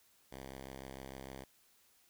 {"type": "tone", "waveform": "5% pulse", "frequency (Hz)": 66.6, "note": "C2", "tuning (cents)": 31, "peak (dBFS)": -35, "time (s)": [0.31, 1.45], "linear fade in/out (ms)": 20, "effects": ["white hiss -69 dBFS RMS until 2.09 s"]}